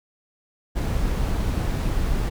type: noise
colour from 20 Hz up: brown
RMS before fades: -23 dBFS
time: 0.75-2.3 s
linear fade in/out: 20 ms
effects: none